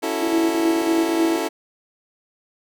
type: chord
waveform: 25% pulse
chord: F# minor seventh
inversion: second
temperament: equal with one note detuned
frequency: 277.2 / 327.7 / 370 / 440 Hz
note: C#4 / E4 / F#4 / A4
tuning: 0 / -10 / 0 / 0 cents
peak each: -26 / -22 / -26 / -23 dBFS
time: 0.02-1.49 s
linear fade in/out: 20 ms
type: tone with tremolo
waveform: sine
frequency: 331.3 Hz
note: E4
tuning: 9 cents sharp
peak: -17 dBFS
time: 0.22-1.39 s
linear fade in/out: 5 ms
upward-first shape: square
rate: 9.2 Hz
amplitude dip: 30%
effects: none